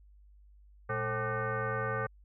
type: tone with frequency modulation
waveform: sine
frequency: 536 Hz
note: C5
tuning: 42 cents sharp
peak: -30 dBFS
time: 0.89-2.07 s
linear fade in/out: 10 ms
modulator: 327 Hz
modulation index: 3.5
effects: added 50 Hz sine -55 dBFS peak until 2.24 s